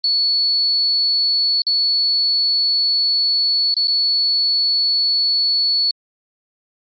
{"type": "tone with dropouts", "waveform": "sine", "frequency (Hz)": 4420, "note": "C#8", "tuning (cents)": -6, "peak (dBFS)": -14, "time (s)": [0.04, 5.91], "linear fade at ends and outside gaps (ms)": 2, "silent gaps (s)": [[1.62, 1.667], [3.742, 3.766], [3.873, 3.88]], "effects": ["Opus 48 kbps"]}